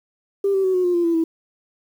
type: tone with pitch steps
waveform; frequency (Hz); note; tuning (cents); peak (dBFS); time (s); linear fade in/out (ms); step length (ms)
sine; 396.6 / 385.8 / 375.2 / 364.9 / 355 / 345.3 / 335.8 / 326.6; G4 / G4 / F#4 / F#4 / F4 / F4 / E4 / E4; +20 / -28 / +24 / -24 / +28 / -20 / +32 / -16; -15; 0.44-1.24; 5; 100
effects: tanh soft clip ceiling -11 dBFS + 8-bit